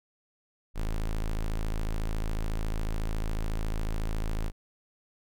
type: tone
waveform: square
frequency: 27 Hz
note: A0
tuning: 32 cents flat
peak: -28 dBFS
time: 0.74-4.52 s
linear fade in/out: 50 ms
effects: none